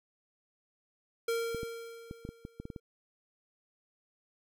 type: tone with exponential decay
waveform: square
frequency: 461.8 Hz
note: A#4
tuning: 16 cents flat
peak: -29 dBFS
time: 1.28-2.8 s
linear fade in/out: 5 ms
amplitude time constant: 330 ms
type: clicks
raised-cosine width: 3 ms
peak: -27 dBFS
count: 10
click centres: 1.547 / 1.632 / 2.111 / 2.251 / 2.29 / 2.451 / 2.6 / 2.654 / 2.702 / 2.762 s
effects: none